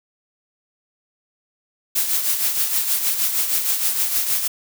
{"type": "noise with tremolo", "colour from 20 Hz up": "blue", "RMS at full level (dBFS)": -18, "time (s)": [1.95, 4.48], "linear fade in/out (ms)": 10, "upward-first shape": "triangle", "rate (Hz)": 6.4, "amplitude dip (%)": 60, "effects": []}